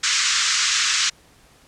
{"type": "band-pass noise", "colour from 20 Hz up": "white", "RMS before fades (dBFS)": -20, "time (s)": [0.03, 1.1], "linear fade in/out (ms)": 10, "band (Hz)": [1200, 7300], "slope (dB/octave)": 48, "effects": ["pink hiss -53 dBFS RMS until 1.67 s", "low-pass 11000 Hz 12 dB/octave"]}